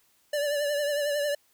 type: tone with vibrato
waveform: square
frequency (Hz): 582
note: D5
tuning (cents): -16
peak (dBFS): -26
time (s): 0.33-1.35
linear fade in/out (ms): 5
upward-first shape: triangle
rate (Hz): 11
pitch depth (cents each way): 51
effects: white hiss -66 dBFS RMS until 1.53 s